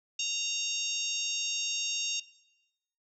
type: harmonic tone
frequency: 927 Hz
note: A#5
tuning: 10 cents flat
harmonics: 3 / 4 / 5 / 6 / 7 / 8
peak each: -33 / -35 / -43 / -37 / -36 / -44 dBFS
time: 0.19-2.2 s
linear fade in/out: 5 ms
effects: noise-tail reverb RT60 0.9 s tail -18 dB re dry